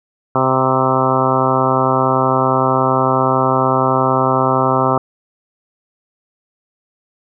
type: harmonic tone with a mistuned harmonic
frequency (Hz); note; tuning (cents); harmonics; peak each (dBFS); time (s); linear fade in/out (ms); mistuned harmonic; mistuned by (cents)
130.81; C3; 0; 1 / 2 / 3 / 4 / 5 / 6 / 7 / 8 / 9 / 10; -21 / -21 / -21 / -21 / -21 / -21 / -21 / -21 / -21 / -21; 0.35-4.98; 2; 7; +25
effects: none